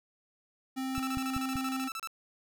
square tone, 263 Hz, C4, 9 cents sharp, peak -33 dBFS, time 0.76-1.89 s, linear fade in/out 20 ms
sawtooth tone bursts, 1322 Hz, E6, 5 cents sharp, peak -32 dBFS, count 15, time 0.95-2.073 s, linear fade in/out 0 ms, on 45 ms, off 32 ms
click train, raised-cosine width 5 ms, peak -25 dBFS, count 4, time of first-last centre 0.98-1.557 s, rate 5.2 Hz
effects none

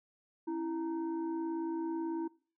sine tone with frequency modulation, 329.6 Hz, E4, in tune, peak -33 dBFS, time 0.47-2.28 s, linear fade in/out 10 ms, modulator 601 Hz, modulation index 0.57, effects noise-tail reverb RT60 0.4 s tail -22 dB re dry

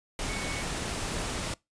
sine tone in noise, 2217 Hz, C#7, in tune, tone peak -38 dBFS, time 0.29-0.62 s, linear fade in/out 2 ms, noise pink, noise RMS -33 dBFS, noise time 0.19-1.54 s, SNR -8 dB, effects noise-tail reverb RT60 0.2 s tail -23 dB re dry + resampled to 22050 Hz

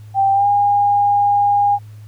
sine tone with pitch glide, 784 to 813.5 Hz, G5 to G#5, 0 to -36 cents, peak -11 dBFS, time 0.14-1.79 s, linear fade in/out 50 ms, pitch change +64 cents, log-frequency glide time 0.32-0.47 s, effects added 106 Hz sine -34 dBFS peak until 2.07 s + pink hiss -54 dBFS RMS until 2.07 s

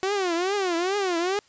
sawtooth tone with vibrato, 370 Hz, F#4, in tune, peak -19 dBFS, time 0.03-1.39 s, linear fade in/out 0 ms, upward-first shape triangle, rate 2.4 Hz, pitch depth 210 cents each way, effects white hiss -59 dBFS RMS until 1.48 s + resampled to 16000 Hz

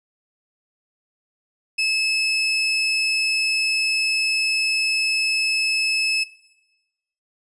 30% pulse tone, 2600 Hz, E7, 24 cents flat, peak -16 dBFS, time 1.78-6.24 s, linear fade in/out 10 ms, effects noise-tail reverb RT60 1.0 s tail -17 dB re dry + resampled to 24000 Hz

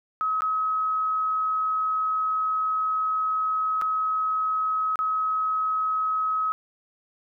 sine tone with dropouts, 1277 Hz, D#6, 45 cents sharp, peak -22 dBFS, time 0.21-6.52 s, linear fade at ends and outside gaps 0 ms, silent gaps 0.407-0.42 / 3.814-3.82 / 4.957-4.99 s, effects none

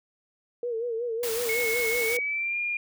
sine tone with vibrato, 466.2 Hz, A#4, in tune, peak -27 dBFS, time 0.63-2.19 s, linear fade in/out 2 ms, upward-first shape sine, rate 5.4 Hz, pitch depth 82 cents each way
white band-stop noise, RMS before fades -33 dBFS, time 1.23-2.17 s, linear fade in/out 2 ms, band 120 to 200 Hz, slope 96 dB/octave
sine tone with pitch glide, 2187 to 2413 Hz, C#7 to D7, -24 to +46 cents, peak -26 dBFS, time 1.49-2.77 s, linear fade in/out 2 ms, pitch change +170 cents, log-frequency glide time 1.98-2.58 s
effects none

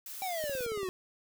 blue noise, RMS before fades -43 dBFS, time 0.06-0.66 s, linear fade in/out 2 ms
square exponential sweep, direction down, 784 to 360.4 Hz, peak -34 dBFS, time 0.22-0.89 s, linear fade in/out 0 ms
click train, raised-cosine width 2 ms, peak -32 dBFS, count 9, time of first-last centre 0.44-0.887 s, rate 17.9 Hz
effects none

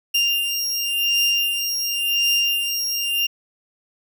30% pulse beating tone pair, 2794 / 2794.92 Hz, F7 / F7, 0 / +1 cents, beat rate 0.92 Hz, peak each -19 dBFS, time 0.14-3.27 s, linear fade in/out 10 ms, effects none

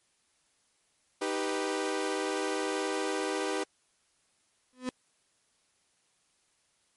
sawtooth chord, Eb augmented, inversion none, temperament equal, 311.1 / 392 / 493.9 Hz, Eb4 / G4 / B4, 0 / 0 / 0 cents, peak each -31 / -29 / -31 dBFS, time 1.21-3.64 s, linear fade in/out 10 ms
35% pulse tone with exponential growth, 253.5 Hz, B3, 45 cents sharp, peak -26 dBFS, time 4.73-4.89 s, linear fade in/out 0 ms, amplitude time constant 33 ms
effects white hiss -71 dBFS RMS until 6.96 s + MP3 48 kbps

